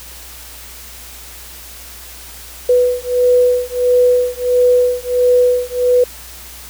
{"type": "beating tone pair", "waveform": "sine", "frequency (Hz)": [493.9, 495.4], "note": ["B4", "B4"], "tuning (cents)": [0, 5], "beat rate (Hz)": 1.5, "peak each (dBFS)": -13, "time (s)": [2.69, 6.04], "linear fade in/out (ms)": 5, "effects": ["added 60 Hz sine -39 dBFS peak until 6.69 s", "white hiss -35 dBFS RMS until 6.69 s"]}